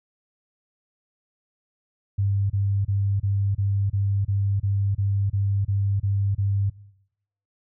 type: tone bursts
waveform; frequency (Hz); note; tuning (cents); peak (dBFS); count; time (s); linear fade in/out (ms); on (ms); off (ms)
sine; 99.5; G2; +26; -19; 13; 2.18-6.7; 10; 320; 30
effects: noise-tail reverb RT60 0.8 s tail -21 dB re dry